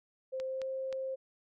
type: tone with pitch glide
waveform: sine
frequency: 523.3 to 528.8 Hz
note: C5 to C5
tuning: 0 to +18 cents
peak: -34 dBFS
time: 0.32-1.16 s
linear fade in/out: 20 ms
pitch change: +18 cents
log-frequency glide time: 0.43-0.68 s
type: clicks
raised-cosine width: 0.2 ms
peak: -28 dBFS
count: 3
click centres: 0.4 / 0.617 / 0.927 s
effects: none